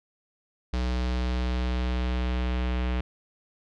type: tone with low-pass filter sweep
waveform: square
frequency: 62 Hz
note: B1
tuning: 7 cents sharp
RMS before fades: -27 dBFS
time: 0.73-3.01 s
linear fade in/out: 5 ms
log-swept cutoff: 4600 to 2900 Hz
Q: 1.6
effects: none